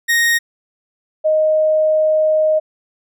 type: tone pair in turn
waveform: 40% pulse / sine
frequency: 1864.7 / 622.3 Hz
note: A#6 / D#5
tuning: 0 / 0 cents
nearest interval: octave + perfect fifth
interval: 1900 cents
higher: first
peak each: -11 dBFS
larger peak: neither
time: 0.08-0.39 / 1.24-2.6 s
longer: second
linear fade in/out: 20 ms
effects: none